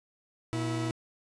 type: tone pair together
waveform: 40% pulse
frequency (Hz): 119.4 / 326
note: A#2 / E4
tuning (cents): +42 / -19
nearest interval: octave + perfect fourth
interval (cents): 1739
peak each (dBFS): -31 / -32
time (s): 0.53-0.91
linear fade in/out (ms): 0
effects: resampled to 22050 Hz + 11-bit